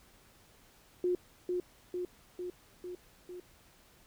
sine tone with echo, 358.7 Hz, F4, 46 cents sharp, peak -27 dBFS, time 1.04-1.15 s, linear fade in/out 2 ms, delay 450 ms, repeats 5, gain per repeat -3 dB, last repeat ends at 3.4 s, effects pink hiss -62 dBFS RMS until 4.06 s

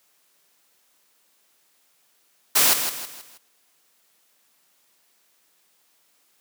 white noise with echo, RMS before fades -17 dBFS, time 2.55-2.74 s, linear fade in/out 10 ms, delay 160 ms, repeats 4, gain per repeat -8 dB, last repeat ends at 3.38 s, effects white hiss -64 dBFS RMS until 6.4 s + high-pass 200 Hz 12 dB/octave

